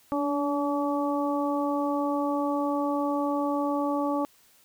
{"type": "harmonic tone with a mistuned harmonic", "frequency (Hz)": 285.6, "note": "D4", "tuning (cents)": -48, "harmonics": [1, 2, 3, 4], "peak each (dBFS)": [-27, -30, -32, -33], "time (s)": [0.12, 4.25], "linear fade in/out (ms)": 0, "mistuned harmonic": 1, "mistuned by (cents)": 23, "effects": ["white hiss -60 dBFS RMS until 4.64 s"]}